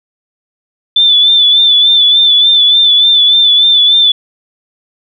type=tone with vibrato; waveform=sine; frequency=3508 Hz; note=A7; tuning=6 cents flat; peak=-4 dBFS; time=0.96-4.12 s; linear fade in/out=5 ms; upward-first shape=sine; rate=3.4 Hz; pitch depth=44 cents each way; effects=none